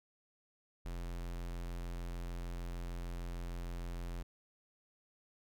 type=tone; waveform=square; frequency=43.29 Hz; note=F1; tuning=14 cents flat; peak=-40 dBFS; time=0.85-4.23 s; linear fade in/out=10 ms; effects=none